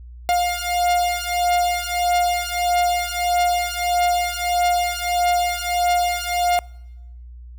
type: beating tone pair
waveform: 45% pulse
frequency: 706 / 707.6 Hz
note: F5 / F5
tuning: +19 / +23 cents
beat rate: 1.6 Hz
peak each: -21 dBFS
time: 0.29-6.59 s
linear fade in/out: 0 ms
effects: noise-tail reverb RT60 1.0 s tail -25 dB re dry + added 60 Hz sine -36 dBFS peak until 7.58 s